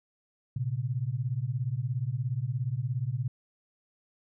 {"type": "beating tone pair", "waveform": "sine", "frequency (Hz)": [116.54, 133.54], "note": ["A#2", "C3"], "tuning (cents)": [0, 36], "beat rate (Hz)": 17, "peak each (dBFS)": -31, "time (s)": [0.56, 3.28], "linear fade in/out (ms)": 5, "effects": []}